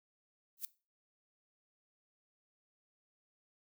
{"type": "noise with exponential growth", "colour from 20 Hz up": "violet", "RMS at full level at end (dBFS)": -34, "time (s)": [0.57, 0.65], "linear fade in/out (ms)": 2, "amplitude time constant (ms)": 16, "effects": ["noise-tail reverb RT60 0.3 s tail -19 dB re dry"]}